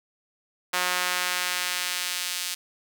sawtooth tone with high-pass filter sweep, 180 Hz, F#3, 47 cents flat, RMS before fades -28 dBFS, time 0.73-2.55 s, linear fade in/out 10 ms, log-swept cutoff 1100 to 3700 Hz, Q 0.77, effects none

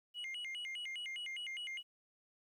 sine tone with vibrato, 2485 Hz, D#7, 3 cents flat, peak -38 dBFS, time 0.14-1.83 s, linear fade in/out 50 ms, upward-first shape square, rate 4.9 Hz, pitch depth 280 cents each way, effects tanh soft clip ceiling -40 dBFS + 12-bit

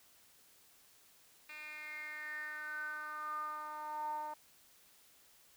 10% pulse tone with band-pass filter sweep, 303.5 Hz, D#4, 43 cents flat, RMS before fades -43 dBFS, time 1.49-4.34 s, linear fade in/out 5 ms, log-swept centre 2600 to 820 Hz, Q 8.8, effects white hiss -65 dBFS RMS until 5.56 s

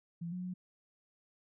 sine tone with pitch steps, 169.6 / 180.9 / 181.9 Hz, E3 / F#3 / F#3, +50 / -39 / -29 cents, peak -37 dBFS, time 0.21-0.54 s, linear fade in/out 10 ms, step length 110 ms, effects none

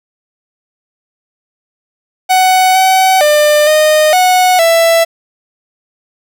45% pulse tone with pitch steps, 746 / 756 / 598 / 615 / 735 / 664 Hz, F#5 / F#5 / D5 / D#5 / F#5 / E5, +14 / +37 / +31 / -20 / -12 / +12 cents, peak -6 dBFS, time 2.29-5.05 s, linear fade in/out 20 ms, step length 460 ms, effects none

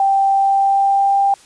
sine tone with pitch glide, 784 to 793.1 Hz, G5 to G5, 0 to +20 cents, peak -11 dBFS, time 0-1.34 s, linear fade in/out 2 ms, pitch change +20 cents, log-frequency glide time 0.3-1.2 s, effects white hiss -46 dBFS RMS until 1.45 s + resampled to 22050 Hz

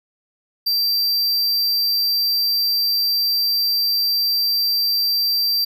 square tone, 4699 Hz, D8, in tune, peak -17 dBFS, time 0.66-5.65 s, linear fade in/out 10 ms, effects none

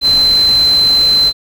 sine tone in noise, 4075 Hz, C8, 47 cents flat, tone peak -7 dBFS, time 0.01-1.33 s, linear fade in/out 50 ms, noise pink, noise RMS -25 dBFS, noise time 0.01-1.33 s, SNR +15 dB, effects none

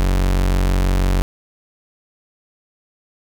40% pulse tone, 46.25 Hz, F#1, in tune, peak -13 dBFS, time 0-1.22 s, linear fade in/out 0 ms, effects none

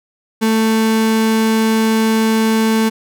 35% pulse tone, 221.7 Hz, A3, 13 cents sharp, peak -10 dBFS, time 0.41-2.9 s, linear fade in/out 20 ms, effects none

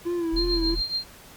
triangle tone with vibrato, 338.4 Hz, E4, 45 cents sharp, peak -22 dBFS, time 0.05-0.76 s, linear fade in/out 20 ms, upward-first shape sine, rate 2.9 Hz, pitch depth 60 cents each way
triangle tone, 41.2 Hz, E1, in tune, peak -24 dBFS, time 0.32-0.82 s, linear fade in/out 20 ms
sine tone with tremolo, 4186 Hz, C8, in tune, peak -22 dBFS, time 0.36-1.04 s, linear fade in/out 10 ms, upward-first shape triangle, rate 7.1 Hz, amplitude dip 85%
effects pink hiss -48 dBFS RMS until 1.36 s + Opus 48 kbps

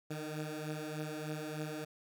15% pulse beating tone pair, 152.4 / 155.7 Hz, D#3 / D#3, -36 / +2 cents, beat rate 3.3 Hz, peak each -34 / -37 dBFS, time 0.1-1.85 s, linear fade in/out 10 ms, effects none

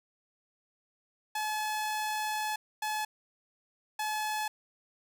sawtooth tone bursts at uneven times, 856 Hz, A5, 48 cents flat, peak -27 dBFS, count 3, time 1.35-2.56 / 2.82-3.05 / 3.99-4.48 s, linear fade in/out 5 ms, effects none

